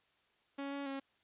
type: tone with pitch steps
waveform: sawtooth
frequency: 278.4 / 280.8 / 272.8 Hz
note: C#4 / C#4 / C#4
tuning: +8 / +22 / -28 cents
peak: -35 dBFS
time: 0.58-1 s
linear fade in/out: 10 ms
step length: 140 ms
effects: white hiss -73 dBFS RMS until 1.23 s + resampled to 8000 Hz